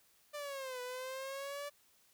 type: linear two-way sweep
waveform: sawtooth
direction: down then up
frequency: 596 to 493.9 to 581 Hz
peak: -37 dBFS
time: 0.33-1.7 s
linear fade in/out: 20 ms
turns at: 0.81 s
effects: white hiss -69 dBFS RMS until 2.13 s